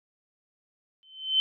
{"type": "tone with exponential growth", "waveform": "sine", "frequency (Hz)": 3073, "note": "G7", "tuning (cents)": -35, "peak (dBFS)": -17, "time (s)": [1.03, 1.4], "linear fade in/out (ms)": 0, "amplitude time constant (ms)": 79, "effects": []}